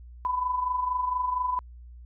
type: tone with amplitude modulation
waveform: sine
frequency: 1000 Hz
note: B5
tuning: 21 cents sharp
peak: -22 dBFS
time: 0.25-1.59 s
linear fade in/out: 0 ms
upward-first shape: sine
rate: 24.3 Hz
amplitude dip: 60%
effects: added 60 Hz sine -43 dBFS peak until 2.05 s